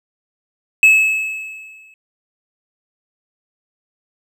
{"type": "tone with exponential decay", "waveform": "triangle", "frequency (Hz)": 2591, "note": "E7", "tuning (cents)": -30, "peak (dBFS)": -3, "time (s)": [0.83, 1.94], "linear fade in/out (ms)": 1, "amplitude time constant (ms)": 240, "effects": []}